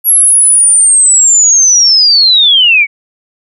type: linear sweep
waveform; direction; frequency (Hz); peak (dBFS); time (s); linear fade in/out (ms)
sine; down; 11430 to 2191; -3; 0.04-2.87; 50
effects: none